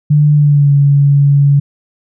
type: tone with pitch glide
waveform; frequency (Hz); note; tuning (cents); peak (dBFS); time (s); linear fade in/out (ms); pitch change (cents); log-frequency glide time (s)
sine; 148.4 to 141.7; D3 to C#3; +18 to +38; -5; 0.1-1.6; 10; -80; 0.34-0.72
effects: none